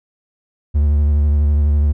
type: tone with vibrato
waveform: triangle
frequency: 73.42 Hz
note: D2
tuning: in tune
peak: -9 dBFS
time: 0.74-1.93 s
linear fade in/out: 20 ms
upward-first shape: sine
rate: 12 Hz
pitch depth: 36 cents each way
effects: none